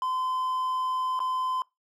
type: tone with dropouts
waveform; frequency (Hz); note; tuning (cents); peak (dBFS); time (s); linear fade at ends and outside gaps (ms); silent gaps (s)
triangle; 1026; C6; -34; -24; 0.02-1.62; 1; 1.192-1.202
effects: noise-tail reverb RT60 0.2 s tail -24 dB re dry